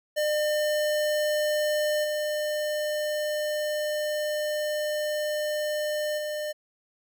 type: tone with level steps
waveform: square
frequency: 603 Hz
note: D5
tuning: 46 cents sharp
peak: -24 / -27 / -30 dBFS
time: 0.16-6.53 s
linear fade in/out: 20 ms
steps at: 2.03 / 6.17 s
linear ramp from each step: 20 ms
effects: none